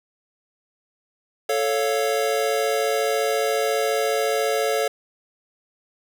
square chord, A augmented, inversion none, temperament equal, 440 / 554.4 / 698.5 Hz, A4 / C#5 / E#5, 0 / 0 / 0 cents, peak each -24 / -25 / -27 dBFS, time 1.49-4.88 s, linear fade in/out 5 ms, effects none

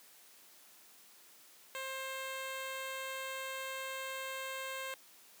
10% pulse tone, 530 Hz, C5, 22 cents sharp, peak -31 dBFS, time 1.75-4.94 s, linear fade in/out 0 ms, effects white hiss -60 dBFS RMS until 5.4 s + high-pass 200 Hz 12 dB/octave

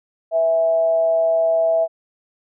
sine tone with frequency modulation, 656 Hz, E5, 9 cents flat, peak -14 dBFS, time 0.31-1.88 s, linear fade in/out 50 ms, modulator 166 Hz, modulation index 0.27, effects none

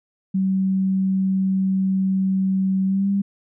sine tone with pitch glide, 190.7 to 198.34 Hz, G3 to G3, -47 to +21 cents, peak -17 dBFS, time 0.34-3.22 s, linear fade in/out 10 ms, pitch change +68 cents, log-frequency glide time 2.86-3.09 s, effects none

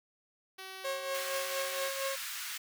5% pulse tone, 380 Hz, F#4, 46 cents sharp, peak -32 dBFS, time 0.58-1.89 s, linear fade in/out 10 ms
sawtooth tone with tremolo, 543 Hz, C#5, 36 cents flat, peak -28 dBFS, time 0.84-2.16 s, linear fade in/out 10 ms, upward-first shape triangle, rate 4.3 Hz, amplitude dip 65%
pink high-pass noise, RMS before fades -40 dBFS, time 1.14-2.58 s, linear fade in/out 10 ms, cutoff 1400 Hz, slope 24 dB/octave
effects none

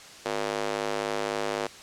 square tone with high-pass filter, 51.91 Hz, G#1, in tune, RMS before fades -30 dBFS, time 0.25-1.67 s, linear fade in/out 5 ms, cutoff 460 Hz, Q 1.4, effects white hiss -46 dBFS RMS until 1.82 s + low-pass 7000 Hz 12 dB/octave

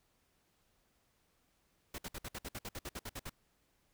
pink noise bursts, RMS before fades -43 dBFS, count 14, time 1.94-3.296 s, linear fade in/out 5 ms, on 43 ms, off 58 ms, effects pink hiss -75 dBFS RMS until 3.93 s

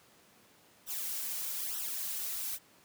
blue noise with flanger, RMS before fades -37 dBFS, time 0.86-2.59 s, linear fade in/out 50 ms, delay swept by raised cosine 0.43 to 3.93 ms, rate 1.1 Hz, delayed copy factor -0.7, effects pink hiss -62 dBFS RMS until 2.84 s + high-pass 150 Hz 12 dB/octave

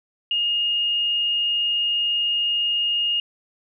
sine tone, 2847 Hz, F7, 33 cents sharp, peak -19 dBFS, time 0.31-3.2 s, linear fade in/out 2 ms, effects none

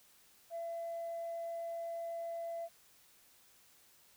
sine tone, 673 Hz, E5, 36 cents sharp, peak -37 dBFS, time 0.5-2.69 s, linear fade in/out 50 ms, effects tanh soft clip ceiling -35 dBFS + white hiss -65 dBFS RMS until 4.16 s

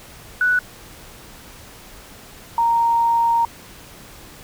sine tone pair in turn, 1480 / 929.3 Hz, F#6 / A#5, 0 / -6 cents, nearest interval minor sixth, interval 806 cents, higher first, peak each -14 / -14 dBFS, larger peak neither, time 0.41-0.59 / 2.58-3.45 s, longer second, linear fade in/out 2 ms, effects pink hiss -42 dBFS RMS until 4.43 s

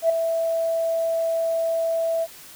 sine tone with ADSR envelope, 659.3 Hz, E5, in tune, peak -12 dBFS, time 0.02-2.27 s, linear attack 76 ms, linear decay 5 ms, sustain -8 dB, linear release 43 ms, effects tanh soft clip ceiling -8 dBFS + white hiss -44 dBFS RMS until 2.55 s

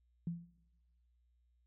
sine tone with exponential decay, 170 Hz, F3, 46 cents flat, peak -33 dBFS, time 0.27-0.58 s, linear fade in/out 2 ms, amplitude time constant 66 ms, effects noise-tail reverb RT60 1.0 s tail -20 dB re dry + added 60 Hz sine -70 dBFS peak until 1.66 s

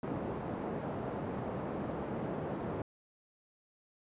pink band-pass noise, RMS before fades -38 dBFS, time 0.03-2.82 s, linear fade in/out 2 ms, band 140 to 790 Hz, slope 12 dB/octave, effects resampled to 8000 Hz

